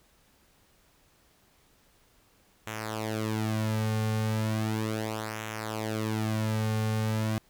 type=tone with flanger; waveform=sawtooth; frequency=109.3 Hz; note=A2; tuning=11 cents flat; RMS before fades=-30 dBFS; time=2.67-7.38 s; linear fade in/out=0 ms; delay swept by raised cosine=0.21 to 3.11 ms; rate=0.36 Hz; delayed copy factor=-0.75; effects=pink hiss -64 dBFS RMS until 7.49 s